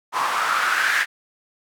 white noise with band-pass filter sweep, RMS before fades -21 dBFS, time 0.12-1.06 s, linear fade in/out 50 ms, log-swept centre 1000 to 1800 Hz, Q 4.5, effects none

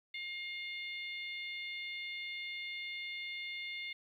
harmonic tone, 711 Hz, F5, 31 cents sharp, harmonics 3 / 4 / 5 / 6, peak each -41 / -50 / -46 / -55 dBFS, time 0.14-3.93 s, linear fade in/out 5 ms, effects 12-bit

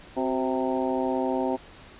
harmonic tone with a mistuned harmonic, 130.81 Hz, C3, in tune, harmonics 2 / 3 / 4 / 5 / 6 / 7, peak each -28 / -30 / -31 / -32 / -33 / -33 dBFS, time 0.16-1.57 s, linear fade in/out 20 ms, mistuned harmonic 3, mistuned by -63 cents, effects pink hiss -48 dBFS RMS until 1.99 s + resampled to 8000 Hz

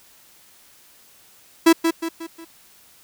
45% pulse tone with echo, 329.6 Hz, E4, in tune, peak -9 dBFS, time 1.66-1.73 s, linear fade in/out 10 ms, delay 180 ms, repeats 4, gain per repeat -7 dB, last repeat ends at 2.45 s, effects white hiss -52 dBFS RMS until 3.03 s

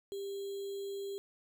sine tone with sample-and-hold, 396.1 Hz, G4, 18 cents sharp, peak -37 dBFS, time 0.12-1.18 s, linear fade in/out 0 ms, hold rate 3675 Hz, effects none

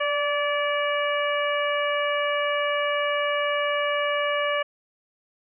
harmonic tone with a mistuned harmonic, 578 Hz, D5, 28 cents flat, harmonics 1 / 2 / 3 / 4 / 5, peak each -25 / -28 / -30 / -31 / -32 dBFS, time 0-4.63 s, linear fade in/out 10 ms, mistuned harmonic 1, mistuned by +17 cents, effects none

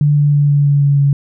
sine tone with pitch steps, 146.83 / 145.82 / 144.81 / 143.81 / 142.81 / 141.83 / 140.85 Hz, D3 / D3 / D3 / D3 / D3 / C#3 / C#3, 0 / -12 / -24 / -36 / -48 / +40 / +28 cents, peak -8 dBFS, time 0.01-1.13 s, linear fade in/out 2 ms, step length 160 ms, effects none

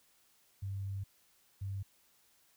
sine tone bursts at uneven times, 98 Hz, G2, in tune, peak -36 dBFS, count 2, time 0.62-1.04 / 1.61-1.83 s, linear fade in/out 10 ms, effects white hiss -69 dBFS RMS until 2.56 s

